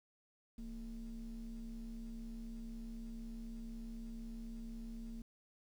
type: ring-modulated tone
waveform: triangle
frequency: 98 Hz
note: G2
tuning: in tune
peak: -38 dBFS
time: 0.58-5.22 s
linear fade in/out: 5 ms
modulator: 131 Hz
effects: tanh soft clip ceiling -36 dBFS + 11-bit